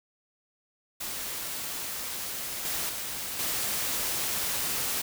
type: noise with level steps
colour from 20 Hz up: white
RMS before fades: -35 / -31 / -35 / -30 dBFS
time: 1-5.02 s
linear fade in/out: 10 ms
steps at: 2.65 / 2.89 / 3.39 s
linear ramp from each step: 2 ms
effects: none